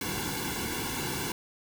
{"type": "noise with comb filter", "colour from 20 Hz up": "pink", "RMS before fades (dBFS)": -33, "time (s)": [0.01, 1.32], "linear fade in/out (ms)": 2, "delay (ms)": 1.6, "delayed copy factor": -1, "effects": []}